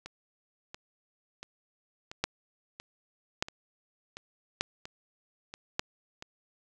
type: two click trains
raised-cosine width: 0.2 ms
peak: -10 / -24 dBFS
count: 4 / 10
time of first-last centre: 2.24-5.795 / 0.06-6.224 s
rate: 0.844 / 1.46 Hz
effects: none